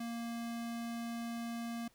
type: tone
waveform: square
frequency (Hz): 233.1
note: A#3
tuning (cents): 0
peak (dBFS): -39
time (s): 0-1.88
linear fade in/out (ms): 5
effects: pink hiss -69 dBFS RMS until 1.94 s